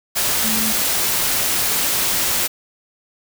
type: tone in noise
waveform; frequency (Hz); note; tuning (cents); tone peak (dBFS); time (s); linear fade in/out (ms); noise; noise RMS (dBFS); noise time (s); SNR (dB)
sine; 220; A3; 0; -24; 0.43-0.73; 20; white; -19; 0.15-2.48; -8
effects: none